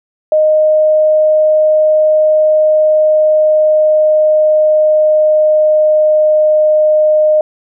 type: tone with pitch glide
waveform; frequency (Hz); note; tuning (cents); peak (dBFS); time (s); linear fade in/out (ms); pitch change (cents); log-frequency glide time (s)
sine; 618 to 614.1; D#5 to D#5; -12 to -23; -6; 0.32-7.41; 2; -11; 2.42-6.65
effects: none